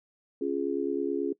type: chord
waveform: sine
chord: Db major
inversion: none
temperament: just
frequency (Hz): 277.2 / 346.5 / 415.8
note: Db4 / F4 / Ab4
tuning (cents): 0 / -14 / +2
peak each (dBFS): -31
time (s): 0.41-1.33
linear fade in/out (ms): 5
effects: noise-tail reverb RT60 0.1 s tail -20 dB re dry